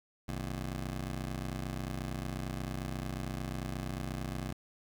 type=ring-modulated tone; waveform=20% pulse; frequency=93.8 Hz; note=F#2; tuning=24 cents sharp; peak=-28 dBFS; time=0.28-4.53 s; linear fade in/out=5 ms; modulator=32.6 Hz; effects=11-bit